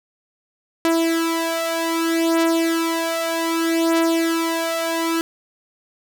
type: beating tone pair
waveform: sawtooth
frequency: 329.6 / 330.24 Hz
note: E4 / E4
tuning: 0 / +3 cents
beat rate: 0.64 Hz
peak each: -18 / -16 dBFS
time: 0.85-5.21 s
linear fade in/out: 0 ms
effects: none